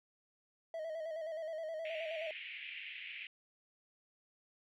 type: tone with vibrato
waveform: triangle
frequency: 640 Hz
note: D#5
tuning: 49 cents sharp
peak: -37 dBFS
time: 0.74-2.31 s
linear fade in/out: 2 ms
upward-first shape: square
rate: 9.5 Hz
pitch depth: 50 cents each way
type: band-pass noise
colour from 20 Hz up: pink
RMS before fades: -47 dBFS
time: 1.85-3.27 s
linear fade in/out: 2 ms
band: 2100 to 2900 Hz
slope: 48 dB/octave
effects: none